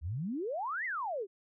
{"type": "exponential two-way sweep", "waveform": "sine", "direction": "up then down", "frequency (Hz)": [70.1, 2093, 364.2], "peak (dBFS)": -33, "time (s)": [0.01, 1.27], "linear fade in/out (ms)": 50, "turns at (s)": 0.85, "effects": []}